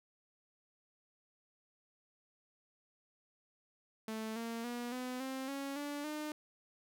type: tone with pitch steps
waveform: sawtooth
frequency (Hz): 220 / 230.3 / 241 / 252.3 / 264.1 / 276.4 / 289.3 / 302.8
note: A3 / A#3 / B3 / B3 / C4 / C#4 / D4 / D#4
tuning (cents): 0 / -21 / -42 / +37 / +16 / -5 / -26 / -47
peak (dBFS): -35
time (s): 4.08-6.32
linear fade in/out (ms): 2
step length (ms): 280
effects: none